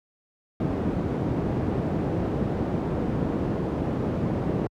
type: low-pass noise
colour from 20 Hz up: white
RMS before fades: -26 dBFS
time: 0.6-4.67 s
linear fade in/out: 2 ms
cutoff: 330 Hz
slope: 12 dB/octave
effects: high-pass 60 Hz 12 dB/octave